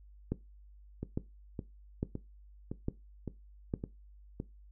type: two click trains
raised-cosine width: 3 ms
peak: -19 / -24 dBFS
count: 5 / 7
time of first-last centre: 0.32-3.739 / 1.03-4.401 s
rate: 1.17 / 1.78 Hz
effects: noise-tail reverb RT60 0.2 s tail -17 dB re dry + added 50 Hz sine -53 dBFS peak until 4.71 s